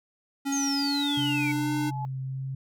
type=tone with pitch glide; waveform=square; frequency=277.2 to 300.5 Hz; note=C#4 to D4; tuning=0 to +40 cents; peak=-27 dBFS; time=0.45-1.91 s; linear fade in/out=20 ms; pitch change=+140 cents; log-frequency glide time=0.67-1.71 s
type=exponential sweep; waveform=sine; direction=down; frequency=6645 to 2216 Hz; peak=-28 dBFS; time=0.52-1.52 s; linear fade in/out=5 ms
type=tone with exponential growth; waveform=sine; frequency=855 Hz; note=A5; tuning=50 cents flat; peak=-31 dBFS; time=1.03-2.05 s; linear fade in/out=0 ms; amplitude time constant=220 ms
type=tone with vibrato; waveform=sine; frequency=132.9 Hz; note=C3; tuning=27 cents sharp; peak=-30 dBFS; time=1.17-2.55 s; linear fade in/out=5 ms; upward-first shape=triangle; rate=1.7 Hz; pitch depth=14 cents each way
effects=none